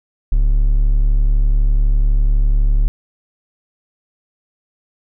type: tone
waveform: triangle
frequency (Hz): 36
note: D1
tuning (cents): -34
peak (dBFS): -8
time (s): 0.32-2.88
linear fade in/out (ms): 0
effects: none